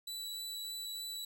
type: tone with vibrato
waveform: sawtooth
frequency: 3951 Hz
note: B7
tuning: in tune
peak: -37 dBFS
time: 0.07-1.25 s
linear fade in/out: 5 ms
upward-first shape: triangle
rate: 3.3 Hz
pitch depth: 10 cents each way
effects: none